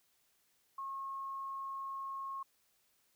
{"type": "tone", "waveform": "sine", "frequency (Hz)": 1085, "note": "C#6", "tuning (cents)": -37, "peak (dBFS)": -39, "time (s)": [0.78, 2.43], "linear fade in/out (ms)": 5, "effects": ["white hiss -74 dBFS RMS until 3.15 s"]}